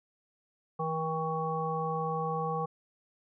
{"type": "harmonic tone with a mistuned harmonic", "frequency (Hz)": 159.4, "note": "D#3", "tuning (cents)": 42, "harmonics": [1, 3, 5, 7], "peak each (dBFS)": [-35, -35, -35, -35], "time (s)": [0.79, 2.66], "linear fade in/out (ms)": 10, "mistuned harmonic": 1, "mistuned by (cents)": 27, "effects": []}